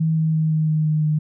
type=tone with pitch steps; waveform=sine; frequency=160 / 158.8 / 157.62 / 156.44 / 155.27 / 154.1 / 152.95 Hz; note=D#3 / D#3 / D#3 / D#3 / D#3 / D#3 / D#3; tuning=+49 / +36 / +23 / +10 / -3 / -16 / -29 cents; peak=-16 dBFS; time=0-1.19 s; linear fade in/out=10 ms; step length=170 ms; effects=none